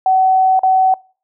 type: tone with dropouts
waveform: sine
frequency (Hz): 755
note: F#5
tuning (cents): +35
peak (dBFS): -9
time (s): 0.06-0.94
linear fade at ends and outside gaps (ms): 2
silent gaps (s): 0.593-0.633
effects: noise-tail reverb RT60 0.4 s tail -25 dB re dry